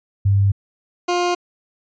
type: tone pair in turn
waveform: sine / 20% pulse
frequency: 99.2 / 353.5 Hz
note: G2 / F4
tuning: +21 / +21 cents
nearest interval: octave + minor seventh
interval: 2200 cents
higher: second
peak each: -12 / -12 dBFS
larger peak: neither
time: 0.25-0.52 / 1.08-1.35 s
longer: neither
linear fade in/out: 10 ms
effects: resampled to 16000 Hz